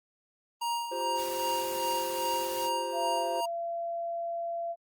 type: tone with tremolo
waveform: square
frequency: 940 Hz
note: A#5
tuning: 14 cents sharp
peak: -29 dBFS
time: 0.61-3.46 s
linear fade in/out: 10 ms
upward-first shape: sine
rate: 2.5 Hz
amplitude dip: 60%
type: chord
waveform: triangle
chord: F suspended second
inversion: none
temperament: just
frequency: 349.2 / 392.9 / 523.8 Hz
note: F4 / G4 / C5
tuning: 0 / +4 / +2 cents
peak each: -38 / -39 / -33 dBFS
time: 0.91-3.41 s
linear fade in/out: 10 ms
type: noise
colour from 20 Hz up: white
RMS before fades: -41 dBFS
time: 1.15-2.7 s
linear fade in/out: 50 ms
type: tone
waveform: sine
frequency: 680 Hz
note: F5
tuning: 46 cents flat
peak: -31 dBFS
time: 2.92-4.76 s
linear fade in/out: 50 ms
effects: Opus 24 kbps